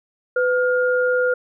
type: tone pair together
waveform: sine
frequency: 501 / 1417 Hz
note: B4 / F6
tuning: +25 / +25 cents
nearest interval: octave + tritone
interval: 1800 cents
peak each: -17 / -21 dBFS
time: 0.36-1.34 s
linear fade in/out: 5 ms
effects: none